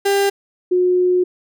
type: tone pair in turn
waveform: 35% pulse / sine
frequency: 398.2 / 362.1 Hz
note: G4 / F#4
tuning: +27 / -37 cents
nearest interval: major second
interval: 164 cents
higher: first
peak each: -12 dBFS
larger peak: neither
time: 0.05-0.3 / 0.71-1.24 s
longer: second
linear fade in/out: 10 ms
effects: none